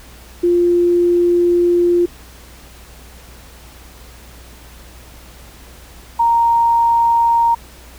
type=tone pair in turn; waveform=sine; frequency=349.2 / 930.5 Hz; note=F4 / A#5; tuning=0 / -3 cents; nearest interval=octave + perfect fourth; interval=1697 cents; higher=second; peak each=-10 dBFS; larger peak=neither; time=0.43-2.06 / 6.19-7.55 s; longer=first; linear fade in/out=10 ms; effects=added 60 Hz sine -40 dBFS peak until 7.98 s + pink hiss -42 dBFS RMS until 7.98 s